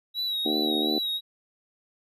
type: tone with vibrato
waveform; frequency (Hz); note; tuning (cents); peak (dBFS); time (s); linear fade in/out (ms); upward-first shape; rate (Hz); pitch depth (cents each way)
triangle; 3865; B7; -38; -25; 0.14-1.21; 50; sine; 2.8; 48
type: harmonic tone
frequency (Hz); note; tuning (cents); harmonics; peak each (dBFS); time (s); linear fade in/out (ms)
75.7; D#2; -47; 3 / 4 / 5 / 6 / 7 / 8 / 9 / 10; -32 / -28 / -31 / -36 / -40 / -44 / -40 / -38; 0.45-0.99; 10
effects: none